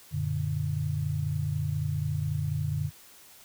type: chord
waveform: sine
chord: Gb augmented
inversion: none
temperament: equal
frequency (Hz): 92.5 / 116.54 / 146.83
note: Gb2 / Bb2 / D3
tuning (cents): 0 / 0 / 0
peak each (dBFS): -32 / -34 / -29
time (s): 0.11-2.91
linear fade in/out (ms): 50
effects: white hiss -53 dBFS RMS until 3.44 s